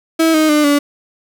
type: tone with pitch steps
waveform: 35% pulse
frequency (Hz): 324.5 / 311.8 / 299.6 / 287.9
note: E4 / D#4 / D4 / D4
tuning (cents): -27 / +4 / +35 / -34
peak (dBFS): -8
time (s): 0.19-0.79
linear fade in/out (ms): 10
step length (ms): 150
effects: none